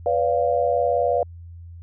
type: chord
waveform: sine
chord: B diminished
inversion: none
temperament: equal with one note detuned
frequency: 493.9 / 573.3 / 698.5 Hz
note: B4 / D5 / F5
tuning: 0 / -42 / 0 cents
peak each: -22 dBFS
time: 0.06-1.23 s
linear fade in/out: 2 ms
effects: added 85 Hz sine -37 dBFS peak until 1.82 s